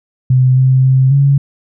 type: tone with pitch steps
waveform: sine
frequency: 128.6 / 130.6 / 131.5 / 139.5 Hz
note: C3 / C3 / C3 / C#3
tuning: -30 / -3 / +9 / +11 cents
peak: -6 dBFS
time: 0.3-1.38 s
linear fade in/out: 5 ms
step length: 270 ms
effects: none